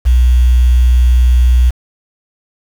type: tone with quantisation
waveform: sine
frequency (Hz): 61.5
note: B1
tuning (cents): -7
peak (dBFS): -5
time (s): 0.05-1.71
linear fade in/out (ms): 20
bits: 5
effects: none